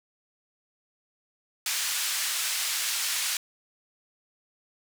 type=band-pass noise; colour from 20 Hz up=white; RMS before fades=-29 dBFS; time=1.66-3.37 s; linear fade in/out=2 ms; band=1500 to 9100 Hz; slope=12 dB/octave; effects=none